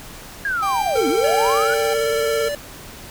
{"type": "linear two-way sweep", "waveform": "sine", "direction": "down then up", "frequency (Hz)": [1667, 250, 1495], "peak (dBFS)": -19, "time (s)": [0.45, 1.74], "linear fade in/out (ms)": 2, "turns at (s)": 1.08}
{"type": "tone with tremolo", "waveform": "45% pulse", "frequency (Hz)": 788, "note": "G5", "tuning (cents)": 9, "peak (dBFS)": -21, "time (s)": [0.62, 1.94], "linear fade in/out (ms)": 10, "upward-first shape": "sine", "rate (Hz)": 1.5, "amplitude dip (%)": 45}
{"type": "tone with vibrato", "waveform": "square", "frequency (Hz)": 452.9, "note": "A#4", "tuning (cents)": -50, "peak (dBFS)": -20, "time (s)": [0.95, 2.49], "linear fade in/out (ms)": 10, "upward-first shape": "sine", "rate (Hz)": 18, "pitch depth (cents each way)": 26}
{"type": "tone with pitch glide", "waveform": "square", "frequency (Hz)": [571, 581.3], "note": ["D5", "D5"], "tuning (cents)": [-49, -18], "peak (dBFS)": -23, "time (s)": [1.24, 2.55], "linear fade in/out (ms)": 2, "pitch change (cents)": 31, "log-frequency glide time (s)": [1.67, 1.78]}
{"effects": ["pink hiss -38 dBFS RMS until 3.1 s"]}